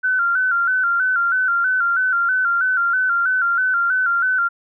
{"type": "tone with vibrato", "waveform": "sine", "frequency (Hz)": 1448, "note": "F#6", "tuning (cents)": -38, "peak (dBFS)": -15, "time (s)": [0.03, 4.49], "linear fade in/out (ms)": 20, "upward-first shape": "square", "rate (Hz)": 3.1, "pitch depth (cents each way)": 74, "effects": []}